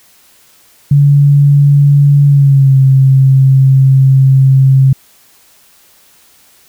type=tone with pitch glide; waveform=sine; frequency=142.7 to 133.92 Hz; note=D3 to C3; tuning=-49 to +41 cents; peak=-3 dBFS; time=0.91-4.93 s; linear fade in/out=5 ms; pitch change=-110 cents; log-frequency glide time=2.27-2.77 s; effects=white hiss -46 dBFS RMS until 6.68 s